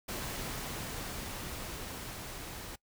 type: noise with level ramp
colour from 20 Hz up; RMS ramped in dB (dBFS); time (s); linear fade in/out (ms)
pink; -38 to -44; 0.08-2.76; 10
effects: noise-tail reverb RT60 0.1 s tail -22 dB re dry